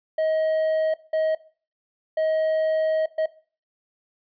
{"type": "tone bursts at uneven times", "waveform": "triangle", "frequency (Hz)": 632, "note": "D#5", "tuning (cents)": 27, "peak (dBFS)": -18, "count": 4, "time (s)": [[0.18, 0.94], [1.13, 1.35], [2.17, 3.06], [3.18, 3.26]], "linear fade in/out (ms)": 5, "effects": ["noise-tail reverb RT60 0.4 s tail -18 dB re dry", "resampled to 11025 Hz"]}